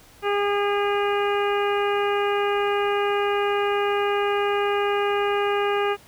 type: harmonic tone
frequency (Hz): 406.8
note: G#4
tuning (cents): -36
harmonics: 1 / 2 / 3 / 4 / 5 / 6 / 7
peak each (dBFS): -22 / -27 / -28 / -32 / -36 / -34 / -35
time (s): 0.22-5.97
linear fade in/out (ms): 50
effects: pink hiss -51 dBFS RMS until 6.07 s